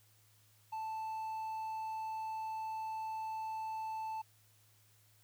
triangle tone, 880 Hz, A5, in tune, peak -36 dBFS, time 0.72-4.22 s, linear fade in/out 10 ms, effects added 106 Hz sine -68 dBFS peak until 5.23 s + white hiss -69 dBFS RMS until 5.23 s

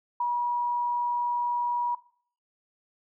sine tone, 964 Hz, B5, 42 cents flat, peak -24 dBFS, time 0.2-1.95 s, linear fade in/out 5 ms, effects noise-tail reverb RT60 0.5 s tail -18 dB re dry

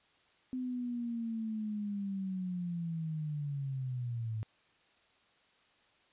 sine linear sweep, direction down, 256.6 to 107.4 Hz, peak -34 dBFS, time 0.53-4.43 s, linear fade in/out 0 ms, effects white hiss -68 dBFS RMS until 6.12 s + resampled to 8000 Hz

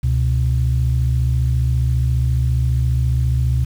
sine tone pair together, 69.5 / 124.19 Hz, C#2 / B2, +5 / +10 cents, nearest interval minor seventh, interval 1005 cents, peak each -16 dBFS, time 0.03-3.65 s, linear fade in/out 10 ms, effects tanh soft clip ceiling -8 dBFS + 7-bit

